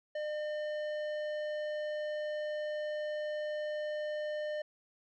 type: tone with tanh clipping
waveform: sine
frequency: 604 Hz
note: D5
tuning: 48 cents sharp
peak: -36 dBFS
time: 0.15-4.62 s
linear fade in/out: 5 ms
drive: 12 dB
effects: none